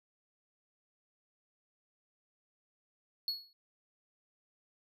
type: tone with exponential decay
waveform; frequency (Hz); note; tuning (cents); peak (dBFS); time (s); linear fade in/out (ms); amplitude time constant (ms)
triangle; 4355; C#8; -31; -28; 3.28-3.53; 1; 54
effects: none